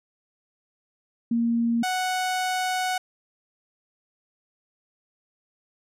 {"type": "tone pair in turn", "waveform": ["sine", "sawtooth"], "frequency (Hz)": [233.1, 740], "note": ["A#3", "F#5"], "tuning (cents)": [0, 0], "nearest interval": "octave + minor sixth", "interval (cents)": 2000, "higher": "second", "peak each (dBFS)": -20, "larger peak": "neither", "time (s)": [[1.31, 1.83], [1.83, 2.98]], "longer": "second", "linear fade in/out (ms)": 5, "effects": ["low-pass 12000 Hz 12 dB/octave"]}